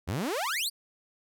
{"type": "exponential sweep", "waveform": "sawtooth", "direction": "up", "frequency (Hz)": [75.2, 4949], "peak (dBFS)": -25, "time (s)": [0.07, 0.7], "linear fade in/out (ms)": 20, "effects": []}